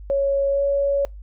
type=tone with pitch glide; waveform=sine; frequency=554.4 to 560.5 Hz; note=C#5 to C#5; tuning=0 to +19 cents; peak=-17 dBFS; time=0.1-1.05 s; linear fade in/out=0 ms; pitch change=+19 cents; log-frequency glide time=0.49-0.62 s; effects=noise-tail reverb RT60 0.2 s tail -25 dB re dry + added 50 Hz sine -35 dBFS peak until 1.22 s